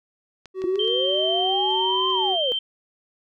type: clicks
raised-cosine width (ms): 0.2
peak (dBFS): -24 / -24 / -24 / -33 / -28 / -33 / -31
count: 7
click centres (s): 0.457 / 0.619 / 0.757 / 0.848 / 0.879 / 1.706 / 2.103
type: tone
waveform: triangle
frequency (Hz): 377.2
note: F#4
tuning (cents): +33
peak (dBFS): -24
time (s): 0.54-2.37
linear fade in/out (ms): 50
type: linear two-way sweep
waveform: sine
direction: up then down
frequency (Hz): 338.9 to 1053 to 468.8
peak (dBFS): -23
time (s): 0.64-2.52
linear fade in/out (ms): 0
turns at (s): 2.1
type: tone with vibrato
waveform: sine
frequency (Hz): 3136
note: G7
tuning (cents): 0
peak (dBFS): -22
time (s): 0.79-2.59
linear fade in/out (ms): 5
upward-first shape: sine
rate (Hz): 1.5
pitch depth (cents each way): 8
effects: none